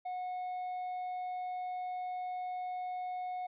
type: tone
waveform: triangle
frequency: 730 Hz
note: F#5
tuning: 24 cents flat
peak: -34 dBFS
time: 0.05-3.47 s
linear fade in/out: 10 ms
effects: resampled to 8000 Hz